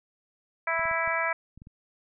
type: harmonic tone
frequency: 329.6 Hz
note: E4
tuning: in tune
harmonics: 2 / 3 / 4 / 5 / 6 / 7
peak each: -32 / -32 / -32 / -32 / -32 / -32 dBFS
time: 0.67-1.33 s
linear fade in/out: 5 ms
type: clicks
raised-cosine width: 5 ms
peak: -35 dBFS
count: 7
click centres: 0.794 / 0.855 / 0.913 / 1.076 / 1.576 / 1.619 / 1.671 s
effects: none